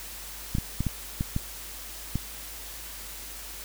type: clicks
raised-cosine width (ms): 5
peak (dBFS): -14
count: 7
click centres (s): 0.551 / 0.584 / 0.806 / 0.867 / 1.209 / 1.364 / 2.156
effects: added 50 Hz sine -46 dBFS peak until 3.64 s + white hiss -41 dBFS RMS until 3.64 s